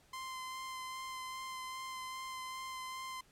sawtooth tone with vibrato, 1039 Hz, C6, 12 cents flat, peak -38 dBFS, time 0.13-3.21 s, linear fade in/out 5 ms, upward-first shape sine, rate 2.5 Hz, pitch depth 13 cents each way, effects pink hiss -67 dBFS RMS until 3.31 s + low-pass 12000 Hz 12 dB/octave

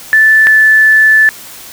sine tone pair in turn, 1755 / 1747.5 Hz, A6 / A6, -5 / -12 cents, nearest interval unison, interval 7 cents, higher first, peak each -3 dBFS, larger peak neither, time 0.13-0.47 / 0.47-1.29 s, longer second, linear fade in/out 0 ms, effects white hiss -31 dBFS RMS until 1.72 s

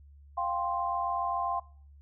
sine chord, F suspended second, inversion none, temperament just, 698.5 / 785.8 / 1047.7 Hz, F5 / G5 / C6, 0 / +4 / +2 cents, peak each -33 / -34 / -31 dBFS, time 0.37-1.6 s, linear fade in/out 10 ms, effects noise-tail reverb RT60 0.5 s tail -22 dB re dry + added 71 Hz sine -51 dBFS peak until 2.01 s

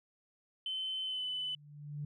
sine tone with pitch glide, 3062 to 3008 Hz, G7 to F#7, -41 to +28 cents, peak -34 dBFS, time 0.66-1.55 s, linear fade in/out 2 ms, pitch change -31 cents, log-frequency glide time 1.04-1.25 s
sine tone with exponential growth, 146.83 Hz, D3, in tune, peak -35 dBFS, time 1.17-2.05 s, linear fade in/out 5 ms, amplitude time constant 190 ms
effects tanh soft clip ceiling -29 dBFS

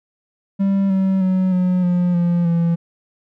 triangle tone with pitch steps, 196 / 191.19 / 186.5 / 181.93 / 177.46 / 173.11 / 168.86 Hz, G3 / G3 / F#3 / F#3 / F3 / F3 / E3, 0 / -43 / +14 / -29 / +28 / -15 / +42 cents, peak -12 dBFS, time 0.59-2.76 s, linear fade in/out 20 ms, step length 310 ms, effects none

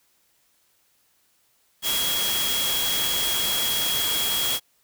sine tone in noise, 3303 Hz, G#7, 10 cents flat, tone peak -25 dBFS, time 1.82-4.6 s, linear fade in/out 50 ms, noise white, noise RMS -26 dBFS, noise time 1.82-4.6 s, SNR -2 dB, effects white hiss -65 dBFS RMS until 4.83 s

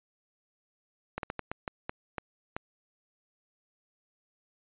slowing click train, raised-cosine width 0.5 ms, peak -18 dBFS, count 9, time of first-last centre 1.18-2.565 s, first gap 52 ms, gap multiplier 1.33, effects resampled to 8000 Hz

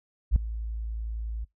sine tone with ADSR envelope, 55.4 Hz, A1, 13 cents sharp, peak -13 dBFS, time 0.31-1.45 s, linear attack 49 ms, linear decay 3 ms, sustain -17 dB, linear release 15 ms, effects noise-tail reverb RT60 0.2 s tail -26 dB re dry

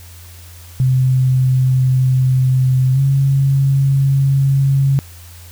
sine tone with pitch glide, 129.4 to 136.78 Hz, C3 to C#3, -19 to -23 cents, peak -10 dBFS, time 0.8-4.99 s, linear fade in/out 0 ms, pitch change +96 cents, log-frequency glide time 2.93-2.99 s, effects added 86 Hz sine -36 dBFS peak until 5.51 s + white hiss -42 dBFS RMS until 5.51 s

